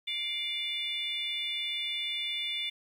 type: tone cluster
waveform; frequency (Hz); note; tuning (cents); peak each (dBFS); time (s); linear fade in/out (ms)
sine; 2104 / 2334 / 2897 / 3523; C7 / D7 / F#7 / A7; +9 / -11 / -37 / +1; -40 / -39 / -39 / -32; 0.07-2.7; 10
effects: tanh soft clip ceiling -24 dBFS + 10-bit